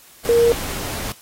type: tone in noise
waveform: sine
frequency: 468.9 Hz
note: A#4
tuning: 10 cents sharp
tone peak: -11 dBFS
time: 0.29-0.52 s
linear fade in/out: 0 ms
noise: pink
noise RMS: -28 dBFS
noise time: 0.25-1.12 s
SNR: +14 dB
effects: white hiss -47 dBFS RMS until 1.21 s + AAC 48 kbps